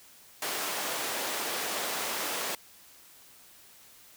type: high-pass noise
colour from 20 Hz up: pink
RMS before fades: -33 dBFS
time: 0.42-2.55 s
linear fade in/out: 2 ms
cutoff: 450 Hz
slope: 12 dB/octave
effects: white hiss -55 dBFS RMS until 4.16 s